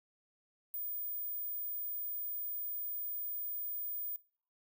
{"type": "tone", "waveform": "sine", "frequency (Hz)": 15030, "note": "A#9", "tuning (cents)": 13, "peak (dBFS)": -34, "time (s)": [0.74, 4.16], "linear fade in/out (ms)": 0, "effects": ["noise-tail reverb RT60 0.5 s tail -25 dB re dry", "tanh soft clip ceiling -35 dBFS"]}